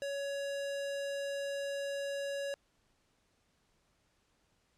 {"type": "tone", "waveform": "square", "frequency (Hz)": 560, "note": "C#5", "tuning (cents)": 18, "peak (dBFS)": -36, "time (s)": [0.02, 2.54], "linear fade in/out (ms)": 0, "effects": ["pink hiss -74 dBFS RMS until 4.77 s", "low-pass 9000 Hz 12 dB/octave"]}